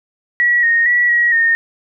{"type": "tone with pitch steps", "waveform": "sine", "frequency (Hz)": [1928, 1857, 1939, 1907, 1837], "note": ["B6", "A#6", "B6", "A#6", "A#6"], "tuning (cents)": [-42, -7, -32, 39, -26], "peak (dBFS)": -10, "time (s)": [0.4, 1.55], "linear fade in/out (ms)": 0, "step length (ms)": 230, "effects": []}